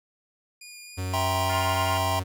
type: tone with vibrato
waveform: 15% pulse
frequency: 2432 Hz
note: D#7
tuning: 40 cents flat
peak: -35 dBFS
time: 0.61-1.67 s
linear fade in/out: 5 ms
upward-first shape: sine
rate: 3.9 Hz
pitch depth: 9 cents each way
type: tone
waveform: 45% pulse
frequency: 92.5 Hz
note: F#2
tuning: in tune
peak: -28 dBFS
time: 0.97-2.24 s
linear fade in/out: 20 ms
type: chord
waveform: square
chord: C dominant seventh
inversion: first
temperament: just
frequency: 654.1 / 784.9 / 941.9 / 1046.5 Hz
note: E5 / G5 / Bb5 / C6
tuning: -14 / +2 / +18 / 0 cents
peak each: -31 dBFS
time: 1.13-2.2 s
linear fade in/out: 10 ms
type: harmonic tone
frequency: 351.7 Hz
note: F4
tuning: 12 cents sharp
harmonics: 3 / 4 / 5 / 6 / 7 / 8 / 9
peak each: -34 / -36 / -41 / -42 / -43 / -40 / -47 dBFS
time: 1.49-1.98 s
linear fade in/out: 10 ms
effects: none